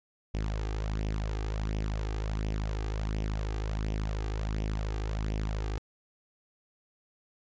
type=tone with flanger; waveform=sawtooth; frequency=52.9 Hz; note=G#1; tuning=33 cents sharp; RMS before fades=-32 dBFS; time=0.34-5.78 s; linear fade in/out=0 ms; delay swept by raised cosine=0.34 to 2.54 ms; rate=1.4 Hz; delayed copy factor=+0.6; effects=resampled to 16000 Hz